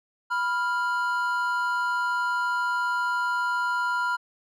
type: tone pair together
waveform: triangle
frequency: 984.3 / 1396.9 Hz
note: B5 / F6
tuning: -6 / 0 cents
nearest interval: tritone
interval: 606 cents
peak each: -25 / -24 dBFS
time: 0.3-4.17 s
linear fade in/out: 20 ms
effects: none